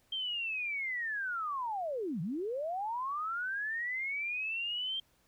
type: linear two-way sweep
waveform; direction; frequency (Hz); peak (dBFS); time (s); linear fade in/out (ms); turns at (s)
sine; down then up; 3181 to 146.83 to 3181; -33; 0.12-5; 5; 2.21
effects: pink hiss -70 dBFS RMS until 5.27 s